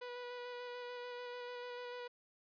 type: tone with vibrato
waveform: sawtooth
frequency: 490 Hz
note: B4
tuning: 14 cents flat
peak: -40 dBFS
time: 0.01-2.08 s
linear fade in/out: 10 ms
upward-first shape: square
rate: 6.8 Hz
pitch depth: 11 cents each way
effects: resampled to 11025 Hz + 13-bit